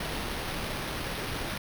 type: noise with sample-and-hold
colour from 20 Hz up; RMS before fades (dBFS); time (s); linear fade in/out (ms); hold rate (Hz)
pink; -34; 0-1.58; 5; 7350
effects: none